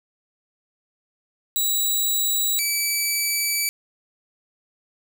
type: tone pair in turn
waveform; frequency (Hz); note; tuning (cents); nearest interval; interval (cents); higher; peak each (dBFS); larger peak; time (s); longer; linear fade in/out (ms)
10% pulse; 3894 / 2304; B7 / D7; -25 / -34; major sixth; 909; first; -12; neither; 1.56-2.59 / 2.59-3.69; second; 0
effects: none